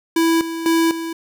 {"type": "tone with tremolo", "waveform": "square", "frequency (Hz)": 329.6, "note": "E4", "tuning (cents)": 0, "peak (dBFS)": -14, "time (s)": [0.16, 1.13], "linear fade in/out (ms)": 5, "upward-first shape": "square", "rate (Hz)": 2, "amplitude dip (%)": 70, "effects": []}